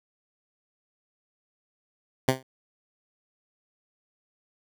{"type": "tone with exponential decay", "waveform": "10% pulse", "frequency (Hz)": 130.81, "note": "C3", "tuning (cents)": 0, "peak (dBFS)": -8, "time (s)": [2.28, 2.43], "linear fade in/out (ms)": 5, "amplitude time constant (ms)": 31, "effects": []}